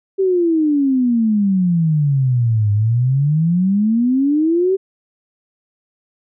sine exponential two-way sweep, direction down then up, 392 to 101.8 to 392 Hz, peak -12 dBFS, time 0.18-4.77 s, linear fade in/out 20 ms, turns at 2.72 s, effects none

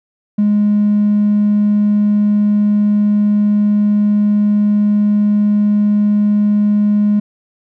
triangle tone, 207.7 Hz, G#3, in tune, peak -6 dBFS, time 0.38-7.2 s, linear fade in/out 10 ms, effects tanh soft clip ceiling -6 dBFS

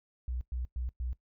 sine tone bursts, 61.74 Hz, B1, in tune, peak -32 dBFS, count 4, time 0.28-1.13 s, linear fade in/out 0 ms, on 130 ms, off 110 ms, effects noise-tail reverb RT60 0.1 s tail -18 dB re dry

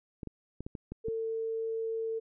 clicks, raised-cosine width 3 ms, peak -26 dBFS, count 7, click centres 0.232 / 0.273 / 0.606 / 0.665 / 0.752 / 0.92 / 1.084 s
sine tone, 449.4 Hz, A4, 37 cents sharp, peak -31 dBFS, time 1.04-2.2 s, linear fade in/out 20 ms
effects none

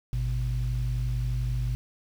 sine tone pair together, 52.06 / 123.47 Hz, G#1 / B2, +5 / 0 cents, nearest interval octave + minor third, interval 1495 cents, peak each -27 dBFS, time 0.13-1.75 s, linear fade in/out 0 ms, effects tanh soft clip ceiling -19 dBFS + 8-bit

